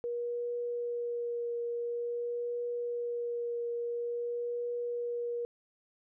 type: tone with vibrato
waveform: sine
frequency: 476.8 Hz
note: A#4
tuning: 39 cents sharp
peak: -32 dBFS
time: 0.04-5.45 s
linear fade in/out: 0 ms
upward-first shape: triangle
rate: 0.48 Hz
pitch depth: 15 cents each way
effects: none